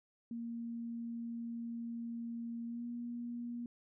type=tone with pitch glide; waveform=sine; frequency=233.1 to 238.5 Hz; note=A#3 to A#3; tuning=0 to +40 cents; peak=-39 dBFS; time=0.31-3.66 s; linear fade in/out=2 ms; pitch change=+40 cents; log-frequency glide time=2.66-2.85 s; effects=none